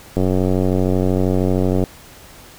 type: click train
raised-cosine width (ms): 2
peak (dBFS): -5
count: 156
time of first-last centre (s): 0.17-1.838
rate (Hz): 92.9
effects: pink hiss -42 dBFS RMS until 2.58 s